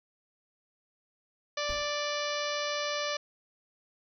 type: harmonic tone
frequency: 587.3 Hz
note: D5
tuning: in tune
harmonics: 1 / 2 / 3 / 4 / 5 / 6 / 7 / 8 / 9 / 10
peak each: -34 / -37 / -39 / -40 / -41 / -42 / -42 / -43 / -44 / -44 dBFS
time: 1.57-3.17 s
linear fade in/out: 5 ms
type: noise with exponential decay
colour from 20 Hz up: brown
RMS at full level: -39 dBFS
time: 1.69-2.04 s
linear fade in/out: 2 ms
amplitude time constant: 75 ms
effects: none